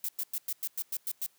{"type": "noise bursts", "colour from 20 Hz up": "violet", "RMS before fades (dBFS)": -33, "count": 9, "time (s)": [0.04, 1.263], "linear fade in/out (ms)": 2, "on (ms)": 47, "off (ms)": 100, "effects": ["white hiss -67 dBFS RMS until 1.38 s", "high-pass 100 Hz 12 dB/octave"]}